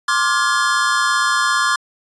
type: chord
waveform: square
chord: D half-diminished seventh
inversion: third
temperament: just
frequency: 1057.2 / 1174.7 / 1409.6 / 1691.5 Hz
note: C6 / D6 / F6 / Ab6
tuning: +18 / 0 / +16 / +31 cents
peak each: -21 dBFS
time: 0.08-1.76 s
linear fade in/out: 5 ms
effects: resampled to 22050 Hz